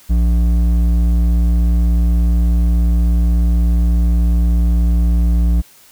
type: tone with hard clipping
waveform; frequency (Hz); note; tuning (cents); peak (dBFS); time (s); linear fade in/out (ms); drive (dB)
triangle; 58.27; A#1; 0; -12; 0.09-5.62; 20; 12
effects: white hiss -46 dBFS RMS until 5.91 s

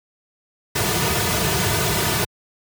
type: noise with comb filter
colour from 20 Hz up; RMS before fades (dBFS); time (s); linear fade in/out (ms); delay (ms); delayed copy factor
pink; -20; 0.75-2.25; 10; 3.7; -0.8
effects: high-pass 80 Hz 12 dB/octave

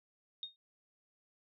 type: tone with exponential decay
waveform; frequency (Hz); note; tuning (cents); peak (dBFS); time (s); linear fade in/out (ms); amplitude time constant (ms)
sine; 3702; A#7; -13; -35; 0.43-0.56; 1; 27
effects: noise-tail reverb RT60 0.1 s tail -25 dB re dry

